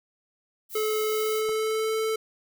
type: noise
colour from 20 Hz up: violet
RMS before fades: -37 dBFS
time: 0.69-1.43 s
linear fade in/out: 50 ms
type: tone with pitch glide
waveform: square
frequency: 431.1 to 440.2 Hz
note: A4 to A4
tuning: -35 to +1 cents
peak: -25 dBFS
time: 0.75-2.16 s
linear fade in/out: 5 ms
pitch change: +36 cents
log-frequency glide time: 1.06-1.95 s
type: clicks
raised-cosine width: 1 ms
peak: -29 dBFS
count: 2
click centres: 1.489 / 1.495 s
effects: none